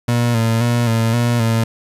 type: tone with vibrato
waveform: 30% pulse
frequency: 116.54 Hz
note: A#2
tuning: in tune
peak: -11 dBFS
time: 0.08-1.64 s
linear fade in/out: 5 ms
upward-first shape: square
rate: 1.9 Hz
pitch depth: 43 cents each way
effects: resampled to 32000 Hz + 8-bit